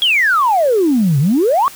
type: exponential two-way sweep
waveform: sine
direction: down then up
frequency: 3369 to 130.81 to 1177 Hz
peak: -9 dBFS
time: 0.02-1.68 s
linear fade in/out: 0 ms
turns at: 1.19 s
effects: tanh soft clip ceiling -5 dBFS + white hiss -36 dBFS RMS until 1.75 s